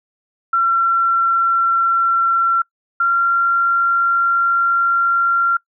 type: tone pair in turn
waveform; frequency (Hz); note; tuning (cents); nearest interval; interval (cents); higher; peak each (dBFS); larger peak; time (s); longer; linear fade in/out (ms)
sine; 1359 / 1377.2; F6 / F6; -48 / -25; unison; 23; second; -12; neither; 0.53-2.62 / 3-5.57; second; 5
effects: noise-tail reverb RT60 0.1 s tail -24 dB re dry